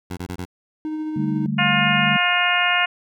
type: tone bursts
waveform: 15% pulse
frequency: 90.4 Hz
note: F#2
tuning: 40 cents flat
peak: -21 dBFS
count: 4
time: 0.1-0.453 s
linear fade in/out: 10 ms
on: 71 ms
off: 23 ms
type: tone with tremolo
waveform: triangle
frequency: 309.8 Hz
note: D#4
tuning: 7 cents flat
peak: -21 dBFS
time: 0.85-1.46 s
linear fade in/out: 0 ms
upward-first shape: sine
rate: 14 Hz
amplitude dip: 25%
type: chord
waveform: sine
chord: D suspended fourth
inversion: none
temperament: equal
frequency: 146.83 / 196 / 220 Hz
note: D3 / G3 / A3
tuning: 0 / 0 / 0 cents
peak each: -25 dBFS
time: 1.16-2.17 s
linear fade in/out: 5 ms
type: harmonic tone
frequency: 355.2 Hz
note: F4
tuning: 29 cents sharp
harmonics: 2 / 3 / 4 / 5 / 6 / 7 / 8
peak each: -24 / -26 / -23 / -24 / -24 / -24 / -23 dBFS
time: 1.58-2.86 s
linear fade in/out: 10 ms
effects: none